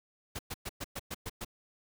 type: noise bursts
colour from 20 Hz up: pink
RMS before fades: -38 dBFS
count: 8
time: 0.35-1.448 s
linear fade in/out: 10 ms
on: 41 ms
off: 110 ms
effects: none